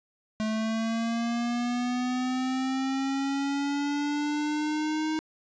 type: linear sweep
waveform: square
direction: up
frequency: 216 to 313.9 Hz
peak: -27 dBFS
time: 0.4-5.19 s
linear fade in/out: 0 ms
effects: resampled to 16000 Hz + 10-bit